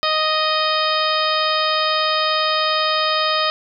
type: harmonic tone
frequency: 622.3 Hz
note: D#5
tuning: in tune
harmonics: 1 / 2 / 3 / 4 / 5 / 6 / 7 / 8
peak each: -23 / -20 / -27 / -28 / -26 / -25 / -29 / -26 dBFS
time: 0.03-3.5 s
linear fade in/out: 0 ms
effects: none